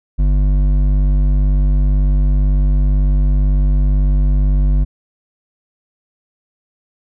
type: tone with hard clipping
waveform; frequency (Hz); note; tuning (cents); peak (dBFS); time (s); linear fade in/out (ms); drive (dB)
sine; 49; G1; 0; -12; 0.18-4.85; 20; 9
effects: none